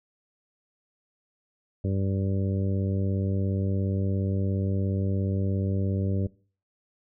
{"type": "harmonic tone", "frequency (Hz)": 97.1, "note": "G2", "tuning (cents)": -16, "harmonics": [1, 2, 3, 4, 5, 6], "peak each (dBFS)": [-25, -31, -35, -37, -39, -41], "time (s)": [1.84, 6.27], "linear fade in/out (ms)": 5, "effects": ["noise-tail reverb RT60 0.4 s tail -20 dB re dry"]}